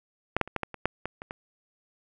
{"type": "clicks", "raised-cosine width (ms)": 0.5, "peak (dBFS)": [-9, -8, -26, -13, -14, -23, -8, -16, -23, -20], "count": 10, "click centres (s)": [0.366, 0.413, 0.476, 0.563, 0.633, 0.743, 0.856, 1.056, 1.219, 1.309], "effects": []}